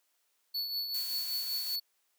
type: tone with tremolo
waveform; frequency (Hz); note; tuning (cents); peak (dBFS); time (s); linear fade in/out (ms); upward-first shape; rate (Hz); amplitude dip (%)
square; 4435; C#8; 0; -31; 0.54-1.8; 10; triangle; 5.2; 55
type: noise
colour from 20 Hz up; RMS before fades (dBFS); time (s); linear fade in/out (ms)
blue; -42; 0.94-1.76; 5
effects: white hiss -75 dBFS RMS until 2.18 s + high-pass 400 Hz 12 dB/octave